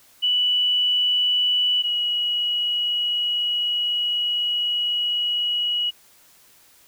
sine tone pair in turn, 2960 / 2914 Hz, F#7 / F#7, 0 / -27 cents, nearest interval unison, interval 27 cents, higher first, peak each -17 / -20 dBFS, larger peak first, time 0.22-1.83 / 1.83-5.91 s, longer second, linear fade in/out 20 ms, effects white hiss -54 dBFS RMS until 6.87 s

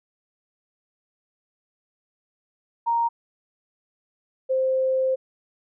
sine tone pair in turn, 932.3 / 523.2 Hz, A#5 / C5, 0 / 0 cents, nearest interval minor seventh, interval 1000 cents, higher first, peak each -19 dBFS, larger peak neither, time 2.86-3.09 / 4.49-5.16 s, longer second, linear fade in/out 20 ms, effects none

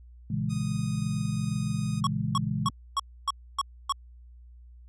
sine chord, A# half-diminished seventh, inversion none, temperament equal, 116.54 / 138.59 / 164.81 / 207.7 Hz, A#2 / C#3 / E3 / G#3, 0 / 0 / 0 / 0 cents, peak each -32 dBFS, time 0.3-2.7 s, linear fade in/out 5 ms
5% pulse tone, 1244.5 Hz, D#6, in tune, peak -30 dBFS, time 0.49-2.01 s, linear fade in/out 20 ms
square tone bursts, 1106 Hz, C#6, 4 cents flat, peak -24 dBFS, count 7, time 2.04-3.923 s, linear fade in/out 2 ms, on 29 ms, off 280 ms
effects added 60 Hz sine -47 dBFS peak until 4.88 s + resampled to 22050 Hz

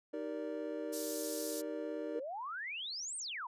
triangle chord, Eb major seventh, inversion none, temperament just, 311.1 / 388.9 / 466.7 / 583.4 Hz, Eb4 / G4 / Bb4 / D5, 0 / -14 / +2 / -12 cents, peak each -40 / -45 / -41 / -41 dBFS, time 0.13-2.2 s, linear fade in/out 10 ms
pink high-pass noise, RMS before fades -43 dBFS, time 0.92-1.62 s, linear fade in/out 20 ms, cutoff 4800 Hz, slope 24 dB/octave
sine exponential two-way sweep, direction up then down, 440 to 9030 to 902 Hz, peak -39 dBFS, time 2.15-3.47 s, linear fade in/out 5 ms, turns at 3.17 s
effects resampled to 32000 Hz

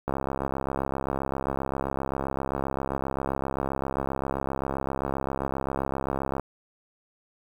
click train, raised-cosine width 1 ms, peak -14 dBFS, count 428, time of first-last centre 0.08-6.397 s, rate 67.6 Hz, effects 8-bit

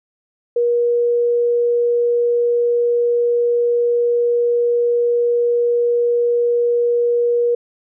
sine tone, 477.4 Hz, A#4, 41 cents sharp, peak -13 dBFS, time 0.56-7.55 s, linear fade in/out 5 ms, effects none

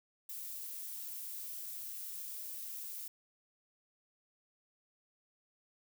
violet noise, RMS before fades -44 dBFS, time 0.29-3.08 s, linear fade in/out 5 ms, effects none

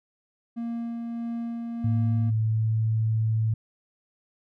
triangle tone with tremolo, 233.1 Hz, A#3, in tune, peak -26 dBFS, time 0.56-2.31 s, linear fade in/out 20 ms, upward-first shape sine, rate 1.6 Hz, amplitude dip 25%
sine tone with pitch glide, 110 to 110.77 Hz, A2 to A2, 0 to +12 cents, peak -21 dBFS, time 1.84-3.54 s, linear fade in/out 5 ms, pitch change +12 cents, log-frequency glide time 2.27-2.74 s
effects none

